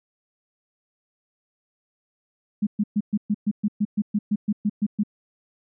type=tone bursts; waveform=sine; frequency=208.3 Hz; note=G#3; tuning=5 cents sharp; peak=-18 dBFS; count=15; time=2.62-5.035 s; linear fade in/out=10 ms; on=49 ms; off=120 ms; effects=none